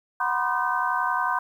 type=tone cluster; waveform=sine; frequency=737 / 967 / 1038 / 1210 / 1534 Hz; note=F#5 / B5 / C6 / D#6 / G6; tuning=-7 / -37 / -14 / -49 / -38 cents; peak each=-31 / -27 / -27 / -31 / -28 dBFS; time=0.2-1.39 s; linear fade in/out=5 ms; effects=9-bit